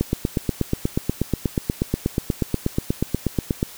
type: click train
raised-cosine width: 3 ms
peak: -6 dBFS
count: 31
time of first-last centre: 0.01-3.629 s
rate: 8.29 Hz
effects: white hiss -41 dBFS RMS until 3.77 s